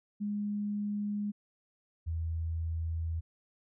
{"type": "tone pair in turn", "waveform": "sine", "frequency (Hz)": [206.4, 81.91], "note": ["G#3", "E2"], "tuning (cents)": [-10, -10], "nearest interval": "octave + major third", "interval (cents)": 1600, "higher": "first", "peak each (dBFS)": [-31, -31], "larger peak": "neither", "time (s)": [[0.2, 1.32], [2.06, 3.21]], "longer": "second", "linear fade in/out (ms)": 20, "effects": []}